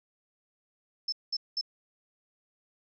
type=tone bursts; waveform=sine; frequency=5274 Hz; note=E8; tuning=in tune; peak=-28 dBFS; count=3; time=1.08-1.612 s; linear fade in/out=5 ms; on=44 ms; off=200 ms; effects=none